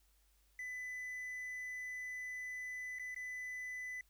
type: tone with dropouts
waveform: triangle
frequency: 2000 Hz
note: B6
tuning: 21 cents sharp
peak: -40 dBFS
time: 0.59-4.01 s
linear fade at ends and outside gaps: 2 ms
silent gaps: 2.987-2.995 / 3.146-3.162 s
effects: added 50 Hz sine -70 dBFS peak until 4.09 s + white hiss -75 dBFS RMS until 4.09 s